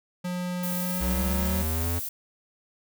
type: tone with pitch glide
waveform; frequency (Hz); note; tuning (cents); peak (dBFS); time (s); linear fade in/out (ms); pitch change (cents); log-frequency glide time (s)
square; 179.1 to 185.74; F3 to F#3; +44 to +7; -29; 0.24-1.63; 10; +63; 0.76-1.26
type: noise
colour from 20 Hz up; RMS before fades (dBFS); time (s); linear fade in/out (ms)
violet; -33; 0.63-2.09; 5
type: linear sweep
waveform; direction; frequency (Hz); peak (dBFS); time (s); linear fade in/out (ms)
square; up; 61 to 87.31; -27; 1-2; 20
effects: none